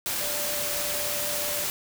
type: tone in noise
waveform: sine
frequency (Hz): 587.3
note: D5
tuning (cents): 0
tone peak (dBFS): -35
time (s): 0.21-1.64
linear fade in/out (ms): 0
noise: white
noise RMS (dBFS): -29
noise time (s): 0.06-1.7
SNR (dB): -9
effects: none